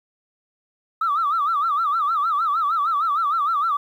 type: tone with vibrato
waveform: sine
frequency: 1244.5 Hz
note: D#6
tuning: in tune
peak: -17 dBFS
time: 1.01-3.77 s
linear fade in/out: 5 ms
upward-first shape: sine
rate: 6.5 Hz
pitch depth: 160 cents each way
effects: tanh soft clip ceiling -14 dBFS + 9-bit